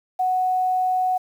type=tone with quantisation; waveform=sine; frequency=740 Hz; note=F#5; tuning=in tune; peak=-18 dBFS; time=0.19-1.18 s; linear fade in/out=10 ms; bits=8; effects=none